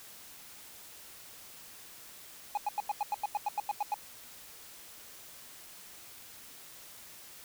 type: tone bursts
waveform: triangle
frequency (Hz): 830.6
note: G#5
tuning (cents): 0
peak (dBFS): -26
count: 13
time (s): 2.55-3.942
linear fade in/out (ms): 2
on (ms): 24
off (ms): 90
effects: white hiss -51 dBFS RMS until 7.44 s